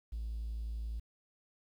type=tone; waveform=triangle; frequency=55.8 Hz; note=A1; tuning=25 cents sharp; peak=-33 dBFS; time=0.12-1 s; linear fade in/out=10 ms; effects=tanh soft clip ceiling -32 dBFS + 11-bit